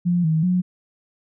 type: tone with pitch steps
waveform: sine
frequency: 175.5 / 158.9 / 181.1 Hz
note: F3 / D#3 / F#3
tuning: +9 / +37 / -37 cents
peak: -16 dBFS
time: 0.05-0.62 s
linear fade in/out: 20 ms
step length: 190 ms
effects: none